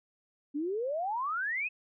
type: exponential sweep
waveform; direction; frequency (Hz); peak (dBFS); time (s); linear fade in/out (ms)
sine; up; 277.2 to 2615; -30; 0.54-1.69; 20
effects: none